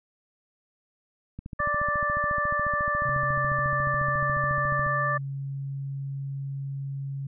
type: click train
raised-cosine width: 5 ms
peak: -24 dBFS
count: 50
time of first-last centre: 1.39-4.865 s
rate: 14.1 Hz
type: harmonic tone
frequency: 587.3 Hz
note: D5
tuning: in tune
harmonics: 1 / 2 / 3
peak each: -32 / -26 / -28 dBFS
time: 1.59-5.18 s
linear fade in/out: 10 ms
type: tone with pitch glide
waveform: sine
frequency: 134.8 to 137.71 Hz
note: C#3 to C#3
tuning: -48 to -11 cents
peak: -30 dBFS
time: 3.05-7.27 s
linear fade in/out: 5 ms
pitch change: +37 cents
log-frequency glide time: 3.26-5 s
effects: none